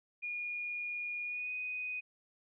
sine tone with pitch glide, 2436 to 2493 Hz, D#7 to D#7, -37 to +3 cents, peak -36 dBFS, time 0.22-2.01 s, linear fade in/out 20 ms, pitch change +40 cents, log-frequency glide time 1.24-1.52 s, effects none

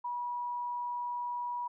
sine tone, 970 Hz, B5, 31 cents flat, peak -33 dBFS, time 0.04-1.68 s, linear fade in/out 10 ms, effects none

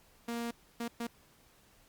sawtooth tone bursts at uneven times, 234.6 Hz, A#3, 11 cents sharp, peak -31 dBFS, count 3, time 0.28-0.51 / 0.8-0.88 / 1-1.07 s, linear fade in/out 5 ms, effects pink hiss -64 dBFS RMS until 1.88 s + Opus 48 kbps

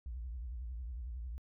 sine tone with vibrato, 60.2 Hz, B1, 44 cents flat, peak -38 dBFS, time 0.06-1.38 s, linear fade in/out 0 ms, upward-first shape sine, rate 11 Hz, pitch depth 190 cents each way, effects tanh soft clip ceiling -36 dBFS

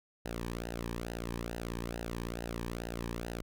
sawtooth tone with flanger, 58.2 Hz, A#1, 2 cents flat, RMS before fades -39 dBFS, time 0.25-3.42 s, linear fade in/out 5 ms, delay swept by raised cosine 0.87 to 1.47 ms, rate 2.3 Hz, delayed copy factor -0.75, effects none

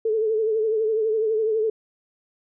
sine tone with vibrato, 438.2 Hz, A4, 7 cents flat, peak -19 dBFS, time 0.05-1.7 s, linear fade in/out 5 ms, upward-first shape triangle, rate 12 Hz, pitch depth 67 cents each way, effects none

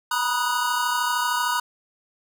square chord, B major seventh, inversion third, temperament equal with one note detuned, 954.7 / 987.8 / 1244.5 / 1480 Hz, A#5 / B5 / D#6 / F#6, +41 / 0 / 0 / 0 cents, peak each -28 dBFS, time 0.11-1.6 s, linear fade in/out 5 ms, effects none

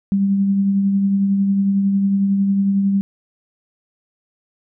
sine tone with tremolo, 197.2 Hz, G3, 11 cents sharp, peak -12 dBFS, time 0.12-3.01 s, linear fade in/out 0 ms, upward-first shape triangle, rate 11 Hz, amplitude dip 35%, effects none

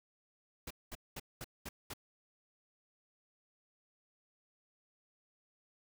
pink noise bursts, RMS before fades -44 dBFS, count 6, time 0.67-1.936 s, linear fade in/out 5 ms, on 36 ms, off 210 ms, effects none

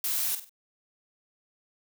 blue noise with echo, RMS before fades -29 dBFS, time 0.04-0.35 s, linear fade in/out 2 ms, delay 48 ms, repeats 3, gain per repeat -9 dB, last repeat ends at 0.494 s, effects none

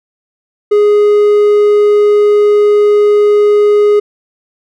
triangle tone, 415.3 Hz, G#4, in tune, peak -3 dBFS, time 0.71-4 s, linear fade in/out 10 ms, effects none

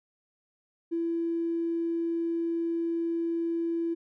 triangle tone with tanh clipping, 334.7 Hz, E4, 26 cents sharp, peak -26 dBFS, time 0.91-3.95 s, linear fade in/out 20 ms, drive 2 dB, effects none

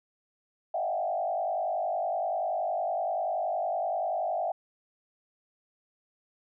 sine tone with frequency modulation, 703 Hz, F5, 11 cents sharp, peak -27 dBFS, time 0.74-4.52 s, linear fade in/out 5 ms, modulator 50.6 Hz, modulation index 1.6, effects none

